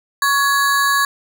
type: ring-modulated tone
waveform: square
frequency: 1396.9 Hz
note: F6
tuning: in tune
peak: -11 dBFS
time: 0.22-1.05 s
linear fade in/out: 2 ms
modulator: 284 Hz
effects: none